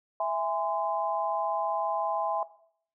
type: chord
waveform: sine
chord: E augmented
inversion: none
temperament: just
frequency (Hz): 659.3 / 824.1 / 1030.1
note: E5 / G#5 / B#5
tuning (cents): 0 / -14 / -27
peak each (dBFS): -29 / -31 / -32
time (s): 0.2-2.43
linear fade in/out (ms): 2
effects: noise-tail reverb RT60 0.6 s tail -17 dB re dry